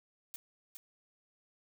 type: noise with echo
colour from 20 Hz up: blue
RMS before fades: -44 dBFS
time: 0.34-0.36 s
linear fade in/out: 0 ms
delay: 410 ms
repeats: 1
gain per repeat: -4 dB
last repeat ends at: 0.77 s
effects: none